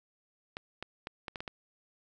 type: clicks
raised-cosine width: 0.3 ms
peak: -22 dBFS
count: 7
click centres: 0.569 / 0.826 / 1.071 / 1.282 / 1.358 / 1.405 / 1.478 s
effects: none